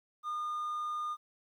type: tone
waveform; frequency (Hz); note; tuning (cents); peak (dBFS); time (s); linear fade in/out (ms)
triangle; 1217; D#6; -39; -31; 0.23-1.17; 50
effects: tanh soft clip ceiling -27 dBFS + 12-bit